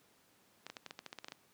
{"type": "clicks", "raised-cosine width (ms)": 0.2, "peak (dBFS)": -27, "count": 12, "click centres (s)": [0.666, 0.7, 0.768, 0.863, 0.909, 0.991, 1.063, 1.129, 1.187, 1.245, 1.284, 1.321], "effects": ["pink hiss -68 dBFS RMS until 1.53 s", "high-pass 150 Hz 12 dB/octave"]}